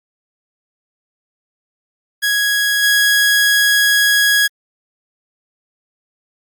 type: tone with level steps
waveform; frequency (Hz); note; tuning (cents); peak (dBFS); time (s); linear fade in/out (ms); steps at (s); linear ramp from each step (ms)
sawtooth; 1661.2; G#6; 0; -10 / -7; 2.22-4.48; 20; 2.82; 20
effects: Opus 48 kbps